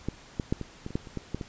clicks, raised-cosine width 3 ms, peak -16 / -15 / -12 / -21 / -22 / -28 / -14 / -29 / -19 / -17 / -21 dBFS, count 11, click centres 0.086 / 0.398 / 0.525 / 0.613 / 0.864 / 0.906 / 0.955 / 1.072 / 1.173 / 1.346 / 1.412 s, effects pink hiss -51 dBFS RMS until 1.48 s + resampled to 16000 Hz

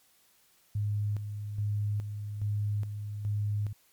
sine tone with tremolo, 103.83 Hz, G#2, in tune, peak -27 dBFS, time 0.75-3.73 s, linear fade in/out 5 ms, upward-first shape square, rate 1.2 Hz, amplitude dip 55%, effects white hiss -65 dBFS RMS until 3.92 s + MP3 96 kbps

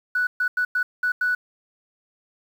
sine tone bursts at uneven times, 1480 Hz, F#6, in tune, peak -18 dBFS, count 6, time 0.15-0.27 / 0.4-0.48 / 0.57-0.65 / 0.75-0.83 / 1.03-1.12 / 1.21-1.35 s, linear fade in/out 5 ms, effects tanh soft clip ceiling -15 dBFS + 8-bit

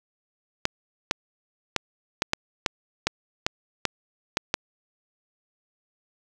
clicks, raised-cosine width 0.2 ms, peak -4 dBFS, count 11, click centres 0.654 / 1.111 / 1.763 / 2.221 / 2.334 / 2.662 / 3.07 / 3.465 / 3.853 / 4.371 / 4.541 s, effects none

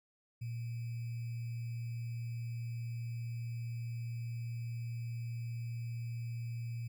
sine tone with sample-and-hold, 117.4 Hz, A#2, 13 cents sharp, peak -37 dBFS, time 0.41-6.88 s, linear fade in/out 10 ms, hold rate 2450 Hz, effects none

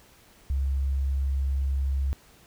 sine tone, 68 Hz, C#2, 33 cents flat, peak -23 dBFS, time 0.5-2.13 s, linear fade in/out 0 ms, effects pink hiss -56 dBFS RMS until 2.46 s

